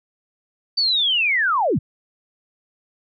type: linear sweep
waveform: sine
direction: down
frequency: 4629 to 81.8 Hz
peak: -16 dBFS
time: 0.77-1.79 s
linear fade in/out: 10 ms
effects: none